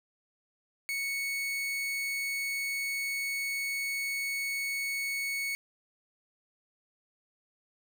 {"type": "tone", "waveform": "40% pulse", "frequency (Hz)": 2217, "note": "C#7", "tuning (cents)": 0, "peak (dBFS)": -30, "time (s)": [0.89, 5.55], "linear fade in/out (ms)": 0, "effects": []}